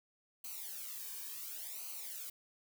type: noise with flanger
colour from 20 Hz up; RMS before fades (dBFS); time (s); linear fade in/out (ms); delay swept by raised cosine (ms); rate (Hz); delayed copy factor
blue; -45; 0.44-2.3; 5; 0.56 to 1.51; 0.7; -0.95
effects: none